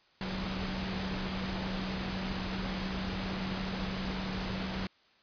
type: tone in noise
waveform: sine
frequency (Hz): 188.9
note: F#3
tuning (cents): +36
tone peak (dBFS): -36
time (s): 0.21-4.87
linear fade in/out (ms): 2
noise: pink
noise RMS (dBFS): -37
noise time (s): 0.21-4.87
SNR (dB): -2
effects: white hiss -65 dBFS RMS until 5.22 s + resampled to 11025 Hz